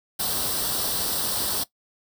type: noise with comb filter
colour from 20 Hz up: white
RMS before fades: -26 dBFS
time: 0.19-1.64 s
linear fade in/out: 10 ms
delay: 0.22 ms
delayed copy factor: +0.7
effects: noise-tail reverb RT60 0.1 s tail -18 dB re dry